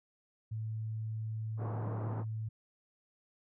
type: tone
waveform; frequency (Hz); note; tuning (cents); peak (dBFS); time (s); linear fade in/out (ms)
sine; 110; A2; 0; -35; 0.51-2.49; 10
type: band-pass noise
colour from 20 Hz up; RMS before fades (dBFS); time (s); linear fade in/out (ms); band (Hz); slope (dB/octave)
pink; -43; 1.57-2.25; 50; 120 to 1100; 24
effects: none